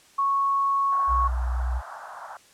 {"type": "tone", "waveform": "sine", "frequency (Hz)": 1105, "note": "C#6", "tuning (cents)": -6, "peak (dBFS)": -20, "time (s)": [0.18, 1.28], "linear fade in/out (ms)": 10}
{"type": "band-pass noise", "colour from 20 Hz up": "pink", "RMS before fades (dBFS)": -40, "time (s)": [0.92, 2.37], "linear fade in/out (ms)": 2, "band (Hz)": [670, 1500], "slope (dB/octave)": 48}
{"type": "tone with vibrato", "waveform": "sine", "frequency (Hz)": 61.74, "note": "B1", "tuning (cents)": 0, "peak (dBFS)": -23, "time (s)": [1.07, 1.82], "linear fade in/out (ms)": 50, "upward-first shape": "sine", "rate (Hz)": 2.1, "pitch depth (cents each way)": 12}
{"effects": ["white hiss -55 dBFS RMS until 2.53 s", "low-pass 9000 Hz 12 dB/octave"]}